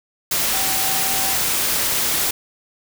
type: tone in noise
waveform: sine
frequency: 770 Hz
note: G5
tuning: 31 cents flat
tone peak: -29 dBFS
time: 0.53-1.36 s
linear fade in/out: 5 ms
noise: white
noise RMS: -20 dBFS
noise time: 0.31-2.31 s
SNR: -12 dB
effects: none